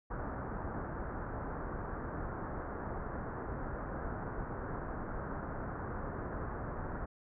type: low-pass noise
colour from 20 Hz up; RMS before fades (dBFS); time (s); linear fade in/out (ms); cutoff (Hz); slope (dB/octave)
pink; -40; 0.1-7.06; 10; 1600; 48
effects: none